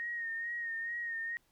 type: tone with vibrato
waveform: sine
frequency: 1858 Hz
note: A#6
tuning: 6 cents flat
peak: -35 dBFS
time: 0-1.37 s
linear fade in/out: 0 ms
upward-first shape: sine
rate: 2.3 Hz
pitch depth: 38 cents each way
effects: pink hiss -72 dBFS RMS until 1.51 s

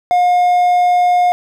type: tone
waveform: triangle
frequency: 715 Hz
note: F5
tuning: 41 cents sharp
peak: -7 dBFS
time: 0.11-1.32 s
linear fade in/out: 0 ms
effects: 8-bit

